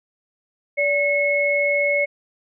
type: tone pair together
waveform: sine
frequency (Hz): 577.4 / 2183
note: D5 / C#7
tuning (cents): -30 / -27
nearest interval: octave + major seventh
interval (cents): 2303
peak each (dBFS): -20 / -19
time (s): 0.77-2.06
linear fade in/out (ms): 20
effects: none